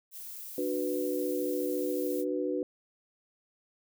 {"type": "noise", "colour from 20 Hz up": "violet", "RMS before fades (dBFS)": -43, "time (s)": [0.11, 2.25], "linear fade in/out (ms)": 50}
{"type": "chord", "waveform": "sine", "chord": "B minor", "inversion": "first", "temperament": "just", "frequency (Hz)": [296.3, 370.4, 493.9], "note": ["D4", "F#4", "B4"], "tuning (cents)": [15, 2, 0], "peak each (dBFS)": -33, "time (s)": [0.58, 2.63], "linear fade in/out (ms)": 2}
{"effects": []}